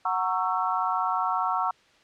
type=chord; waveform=sine; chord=F# dominant seventh; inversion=none; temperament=just; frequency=740 / 925 / 1110 / 1332 Hz; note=F#5 / A#5 / C#6 / E6; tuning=0 / -14 / +2 / +18 cents; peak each=-29 dBFS; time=0.05-1.71 s; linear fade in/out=5 ms; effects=white hiss -59 dBFS RMS until 2.03 s + low-pass 4000 Hz 12 dB/octave